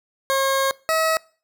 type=tone pair in turn; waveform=20% pulse; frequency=540 / 642.1 Hz; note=C#5 / E5; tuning=-45 / -46 cents; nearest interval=minor third; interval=299 cents; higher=second; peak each=-13 dBFS; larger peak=neither; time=0.3-0.71 / 0.89-1.17 s; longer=first; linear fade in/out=0 ms; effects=noise-tail reverb RT60 0.4 s tail -23 dB re dry